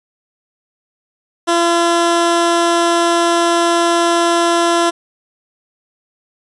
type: tone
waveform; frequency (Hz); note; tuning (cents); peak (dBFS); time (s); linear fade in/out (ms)
15% pulse; 340.5; F4; -44; -5; 1.47-4.91; 20
effects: resampled to 24000 Hz